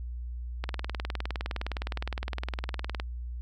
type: click train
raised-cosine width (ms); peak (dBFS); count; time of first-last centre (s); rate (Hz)
0.3; -17; 47; 0.64-2.999; 19.5
effects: added 60 Hz sine -34 dBFS peak until 3.41 s